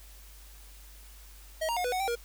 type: tone with pitch steps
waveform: square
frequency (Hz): 636 / 935 / 720 / 494.1 / 740 / 778 / 473.2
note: D#5 / A#5 / F#5 / B4 / F#5 / G5 / A#4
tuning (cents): +38 / +5 / -47 / +1 / 0 / -13 / +26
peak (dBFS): -29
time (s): 1.61-2.156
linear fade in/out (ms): 10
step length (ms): 78
effects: added 50 Hz sine -49 dBFS peak until 2.24 s + white hiss -55 dBFS RMS until 2.24 s